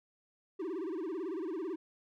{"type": "tone with vibrato", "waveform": "triangle", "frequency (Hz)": 349.2, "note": "F4", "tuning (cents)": 0, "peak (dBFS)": -33, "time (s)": [0.59, 1.76], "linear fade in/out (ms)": 10, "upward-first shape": "sine", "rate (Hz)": 18, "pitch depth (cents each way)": 220, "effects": []}